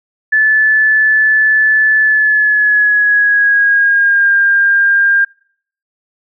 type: tone with pitch glide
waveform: sine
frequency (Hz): 1738 to 1603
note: A6 to G6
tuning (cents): -22 to +38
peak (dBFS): -7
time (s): 0.32-5.25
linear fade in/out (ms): 10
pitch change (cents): -140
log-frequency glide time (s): 2-4.34
effects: noise-tail reverb RT60 0.6 s tail -25 dB re dry